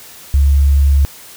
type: tone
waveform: sine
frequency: 69.9 Hz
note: C#2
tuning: 15 cents sharp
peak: -7 dBFS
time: 0.34-1.05 s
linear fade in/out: 0 ms
effects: white hiss -37 dBFS RMS until 1.36 s